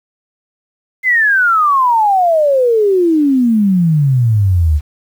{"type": "exponential sweep", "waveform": "sine", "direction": "down", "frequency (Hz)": [2094, 71.5], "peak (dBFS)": -8, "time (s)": [1.03, 4.81], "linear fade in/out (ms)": 50, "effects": ["7-bit"]}